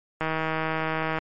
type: click train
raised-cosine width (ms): 0.5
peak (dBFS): -12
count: 156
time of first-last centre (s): 0.21-1.185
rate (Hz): 159
effects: MP3 48 kbps